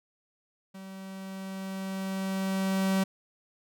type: tone with level ramp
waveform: 45% pulse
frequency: 191.7 Hz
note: G3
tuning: 38 cents flat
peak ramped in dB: -42 to -23 dBFS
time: 0.74-3.04 s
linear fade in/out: 10 ms
effects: none